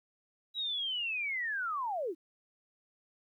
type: linear sweep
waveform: sine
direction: down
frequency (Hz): 3900 to 289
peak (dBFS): -32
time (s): 0.54-2.15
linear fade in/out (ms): 50
effects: 12-bit